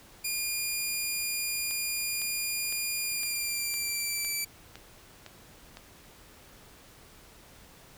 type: tone with pitch glide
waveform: 10% pulse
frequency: 2420 to 2325 Hz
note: D#7 to D7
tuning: -49 to -18 cents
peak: -21 dBFS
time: 0.24-4.45 s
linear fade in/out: 10 ms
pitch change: -69 cents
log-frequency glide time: 3.02-4.32 s
type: click train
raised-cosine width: 0.2 ms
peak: -26 dBFS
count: 9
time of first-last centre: 1.71-5.771 s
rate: 1.97 Hz
effects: pink hiss -54 dBFS RMS until 7.97 s